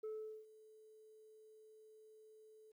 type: tone with ADSR envelope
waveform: sine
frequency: 434.2 Hz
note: A4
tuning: 23 cents flat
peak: -39 dBFS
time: 0.03-2.72 s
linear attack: 12 ms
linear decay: 410 ms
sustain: -21 dB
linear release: 9 ms
effects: tanh soft clip ceiling -41 dBFS + 13-bit